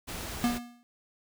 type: noise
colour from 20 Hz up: pink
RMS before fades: -38 dBFS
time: 0.07-0.59 s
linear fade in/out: 20 ms
type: tone with exponential decay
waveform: square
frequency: 240.2 Hz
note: B3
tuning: 48 cents flat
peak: -22 dBFS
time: 0.44-0.83 s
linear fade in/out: 0 ms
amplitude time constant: 83 ms
effects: none